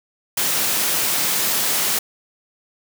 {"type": "high-pass noise", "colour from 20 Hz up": "white", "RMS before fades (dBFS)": -20, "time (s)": [0.37, 1.99], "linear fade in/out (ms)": 5, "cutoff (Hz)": 120, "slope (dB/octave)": 24, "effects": []}